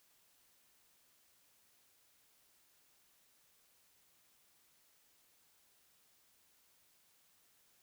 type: silence
effects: white hiss -71 dBFS RMS until 7.82 s